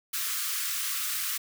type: high-pass noise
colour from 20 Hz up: white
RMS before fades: -31 dBFS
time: 0.13-1.38 s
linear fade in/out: 10 ms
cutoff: 1100 Hz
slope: 96 dB/octave
effects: none